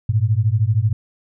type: beating tone pair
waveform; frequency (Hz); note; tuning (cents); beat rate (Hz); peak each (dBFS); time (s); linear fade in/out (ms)
sine; 102.2 / 115.2; G#2 / A#2; -27 / -20; 13; -17; 0.09-0.93; 5
effects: none